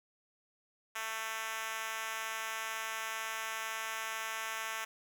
5% pulse tone with high-pass filter, 222.1 Hz, A3, 16 cents sharp, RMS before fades -39 dBFS, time 0.95-4.85 s, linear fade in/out 10 ms, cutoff 990 Hz, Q 0.88, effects none

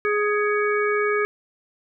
harmonic tone with a mistuned harmonic, 416.7 Hz, G#4, 6 cents sharp, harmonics 1 / 3 / 4 / 5, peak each -21 / -26 / -27 / -28 dBFS, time 0.05-1.25 s, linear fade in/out 0 ms, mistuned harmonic 5, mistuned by +130 cents, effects none

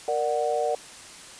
sine chord, Bb augmented, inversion none, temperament equal with one note detuned, 466.2 / 592.4 / 740 Hz, Bb4 / D5 / F#5, 0 / +15 / 0 cents, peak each -27 dBFS, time 0.08-0.75 s, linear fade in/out 2 ms, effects white hiss -44 dBFS RMS until 1.39 s + resampled to 22050 Hz

